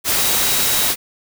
sine tone in noise, 3849 Hz, B7, 45 cents flat, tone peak -27 dBFS, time 0.14-0.94 s, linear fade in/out 50 ms, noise white, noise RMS -17 dBFS, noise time 0.04-0.96 s, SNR -13 dB, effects none

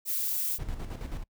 violet noise, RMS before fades -30 dBFS, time 0.05-0.59 s, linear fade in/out 50 ms
brown noise with tremolo, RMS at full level -33 dBFS, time 0.58-1.24 s, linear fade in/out 20 ms, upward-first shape square, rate 9.3 Hz, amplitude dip 55%
effects noise-tail reverb RT60 0.1 s tail -25 dB re dry

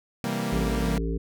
sawtooth chord, C dominant seventh, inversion none, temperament equal, 130.81 / 164.81 / 196 / 233.1 Hz, C3 / E3 / G3 / Bb3, 0 / 0 / 0 / 0 cents, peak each -30 / -30 / -27 / -26 dBFS, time 0.24-0.98 s, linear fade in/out 0 ms
harmonic tone, 55.9 Hz, A1, 28 cents sharp, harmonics 1 / 3 / 5 / 7 / 8, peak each -27 / -32 / -34 / -35 / -36 dBFS, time 0.52-1.18 s, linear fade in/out 10 ms
effects none

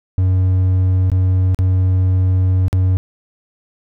triangle tone with dropouts, 92.9 Hz, F#2, 7 cents sharp, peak -9 dBFS, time 0.18-2.97 s, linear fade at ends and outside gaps 0 ms, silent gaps 1.1-1.117 / 1.546-1.589 / 2.682-2.729 s, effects none

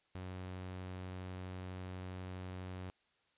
sawtooth tone, 92.2 Hz, F#2, 6 cents flat, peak -39 dBFS, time 0.15-2.9 s, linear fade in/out 0 ms, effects white hiss -75 dBFS RMS until 3.37 s + resampled to 8000 Hz

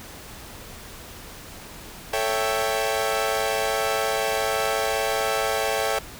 sawtooth chord, A dominant seventh, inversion none, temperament equal, 440 / 554.4 / 659.3 / 784 Hz, A4 / C#5 / E5 / G5, 0 / 0 / 0 / 0 cents, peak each -24 dBFS, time 2.13-5.99 s, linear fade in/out 5 ms, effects pink hiss -41 dBFS RMS until 6.19 s

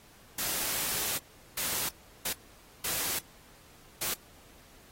white noise bursts at uneven times, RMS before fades -32 dBFS, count 5, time 0.38-1.18 / 1.57-1.89 / 2.25-2.33 / 2.84-3.19 / 4.01-4.14 s, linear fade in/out 5 ms, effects pink hiss -57 dBFS RMS until 4.91 s + AAC 48 kbps

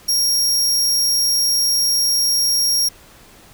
sawtooth tone, 5590 Hz, F8, 1 cent sharp, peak -12 dBFS, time 0.08-2.89 s, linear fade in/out 10 ms, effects pink hiss -46 dBFS RMS until 3.53 s

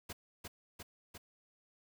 pink noise with echo, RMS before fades -44 dBFS, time 0.09-0.13 s, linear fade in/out 10 ms, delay 350 ms, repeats 3, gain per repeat -2 dB, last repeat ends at 1.18 s, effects none

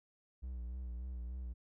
triangle tone with vibrato, 61.5 Hz, B1, 7 cents flat, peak -38 dBFS, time 0.42-1.54 s, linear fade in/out 20 ms, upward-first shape sine, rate 3.4 Hz, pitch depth 65 cents each way, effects none

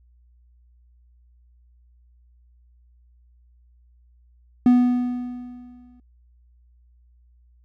triangle tone with exponential decay, 246.6 Hz, B3, 2 cents flat, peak -8 dBFS, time 4.66-6 s, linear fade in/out 2 ms, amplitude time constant 290 ms, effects added 60 Hz sine -53 dBFS peak until 7.64 s

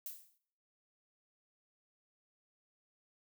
violet noise with exponential decay, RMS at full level -41 dBFS, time 0.06-0.38 s, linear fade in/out 1 ms, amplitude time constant 69 ms, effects noise-tail reverb RT60 0.6 s tail -18 dB re dry

